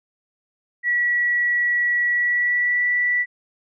sine tone with pitch glide, 1935 to 1960.9 Hz, B6 to B6, -36 to -13 cents, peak -17 dBFS, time 0.83-3.26 s, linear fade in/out 50 ms, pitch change +23 cents, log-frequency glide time 2.1-2.85 s, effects none

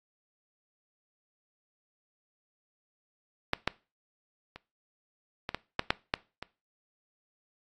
clicks, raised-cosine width 0.3 ms, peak -9 / -9 / -27 / -16 / -15 / -9 / -8 / -10 / -21 dBFS, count 9, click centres 3.534 / 3.676 / 4.56 / 5.491 / 5.546 / 5.794 / 5.905 / 6.139 / 6.426 s, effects noise-tail reverb RT60 0.3 s tail -21 dB re dry + AAC 32 kbps

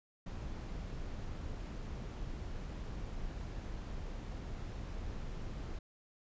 brown noise, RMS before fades -42 dBFS, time 0.26-5.79 s, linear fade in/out 5 ms, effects resampled to 16000 Hz

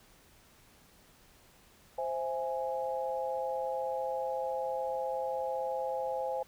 sine chord, C augmented, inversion none, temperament equal, 523.3 / 659.3 / 830.6 Hz, C5 / E5 / G#5, 0 / 0 / 0 cents, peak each -34 / -39 / -36 dBFS, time 1.98-6.43 s, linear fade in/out 5 ms, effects pink hiss -61 dBFS RMS until 6.47 s

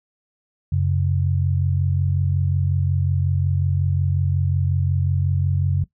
sine tone pair together, 91.3 / 136.8 Hz, F#2 / C#3, -23 / -23 cents, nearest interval perfect fifth, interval 700 cents, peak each -19 / -21 dBFS, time 0.72-5.84 s, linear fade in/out 5 ms, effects noise-tail reverb RT60 0.1 s tail -17 dB re dry

